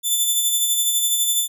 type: tone with tremolo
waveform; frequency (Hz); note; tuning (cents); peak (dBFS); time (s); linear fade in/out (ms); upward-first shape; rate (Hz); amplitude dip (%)
10% pulse; 3520; A7; 0; -8; 0.03-1.48; 50; sine; 12; 40
effects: none